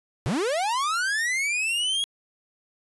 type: linear sweep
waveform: 45% pulse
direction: up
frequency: 101.7 to 3322 Hz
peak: -23 dBFS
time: 0.26-2.04 s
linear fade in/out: 0 ms
effects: resampled to 24000 Hz